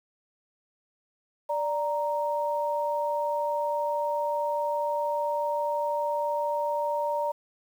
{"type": "tone pair together", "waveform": "sine", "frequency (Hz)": [587, 931.8], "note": ["D5", "A#5"], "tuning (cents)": [-1, -1], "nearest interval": "minor sixth", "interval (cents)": 800, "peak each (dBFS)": -28, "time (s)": [1.49, 7.32], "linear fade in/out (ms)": 10, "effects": ["9-bit"]}